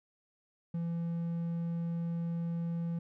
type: tone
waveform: triangle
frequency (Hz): 168.6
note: E3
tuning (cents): +39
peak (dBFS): -30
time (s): 0.74-2.99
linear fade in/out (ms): 5
effects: none